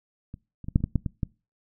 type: clicks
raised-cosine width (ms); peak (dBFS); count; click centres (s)
5; -25 / -28 / -20 / -6 / -25 / -12 / -10 / -16 / -14; 9; 0.341 / 0.643 / 0.685 / 0.759 / 0.805 / 0.84 / 0.957 / 1.062 / 1.232
effects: noise-tail reverb RT60 0.3 s tail -23 dB re dry